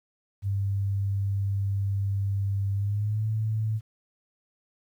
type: tone with pitch glide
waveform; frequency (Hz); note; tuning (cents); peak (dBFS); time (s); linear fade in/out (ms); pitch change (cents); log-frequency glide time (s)
sine; 99 to 109.21; G2 to A2; +18 to -12; -24; 0.42-3.81; 50; +170; 2.74-3.27
effects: 10-bit